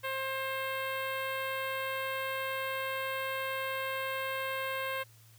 10% pulse tone with notch filter, 531 Hz, C5, 25 cents sharp, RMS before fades -35 dBFS, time 0.03-5.04 s, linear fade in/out 20 ms, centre 6700 Hz, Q 0.58, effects added 112 Hz sine -57 dBFS peak until 5.38 s + white hiss -62 dBFS RMS until 5.38 s

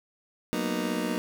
30% pulse chord, B major seventh, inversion second, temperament just, 185.21 / 231.5 / 246.9 / 308.7 Hz, F#3 / A#3 / B3 / D#4, +2 / -12 / 0 / -14 cents, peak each -31 / -30 / -31 / -30 dBFS, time 0.53-1.18 s, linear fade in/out 0 ms, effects none

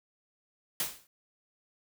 white noise with exponential decay, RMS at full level -28 dBFS, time 0.8-1.07 s, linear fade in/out 2 ms, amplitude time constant 57 ms, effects none

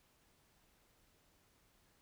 silence, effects pink hiss -72 dBFS RMS until 2.01 s

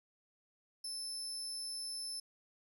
30% pulse tone, 5270 Hz, E8, 1 cent flat, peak -36 dBFS, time 0.84-2.2 s, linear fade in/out 5 ms, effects none

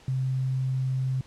sine tone with quantisation, 130.81 Hz, C3, in tune, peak -24 dBFS, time 0.08-1.21 s, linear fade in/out 2 ms, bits 9, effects pink hiss -54 dBFS RMS until 1.26 s + low-pass 7000 Hz 12 dB/octave

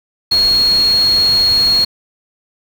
sine tone in noise, 4301 Hz, C8, 47 cents sharp, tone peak -9 dBFS, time 0.31-1.85 s, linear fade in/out 10 ms, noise pink, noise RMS -26 dBFS, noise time 0.31-1.85 s, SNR +14 dB, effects none

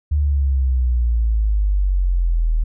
sine exponential sweep, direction down, 74.9 to 38.89 Hz, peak -14 dBFS, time 0.11-2.64 s, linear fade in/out 10 ms, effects none

